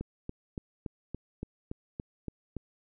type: click train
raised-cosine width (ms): 3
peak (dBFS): -23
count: 10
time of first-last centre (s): 0.01-2.567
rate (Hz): 3.52
effects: none